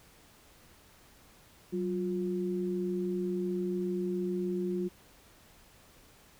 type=tone pair together; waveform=sine; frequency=188.1 / 355.1 Hz; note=F#3 / F4; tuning=+29 / +29 cents; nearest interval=major seventh; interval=1100 cents; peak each=-33 / -32 dBFS; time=1.72-4.89 s; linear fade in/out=20 ms; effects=pink hiss -59 dBFS RMS until 6.39 s